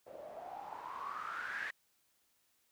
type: noise with low-pass filter sweep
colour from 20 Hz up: blue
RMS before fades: -44 dBFS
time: 0.06-1.71 s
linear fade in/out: 10 ms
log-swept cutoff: 540 to 1800 Hz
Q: 9.6
effects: white hiss -75 dBFS RMS until 2.71 s